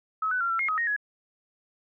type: tone with pitch steps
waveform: sine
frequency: 1286 / 1497 / 1378 / 1349 / 2141 / 1266 / 1866 / 1680 Hz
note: E6 / F#6 / F6 / E6 / C7 / D#6 / A#6 / G#6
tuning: -43 / +20 / -24 / +40 / +39 / +30 / +1 / +19 cents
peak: -24 dBFS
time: 0.22-0.964 s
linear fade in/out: 5 ms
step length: 93 ms
effects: none